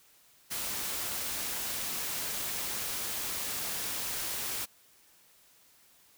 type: noise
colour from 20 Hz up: white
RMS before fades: -35 dBFS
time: 0.5-4.66 s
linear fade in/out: 20 ms
effects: white hiss -62 dBFS RMS until 6.17 s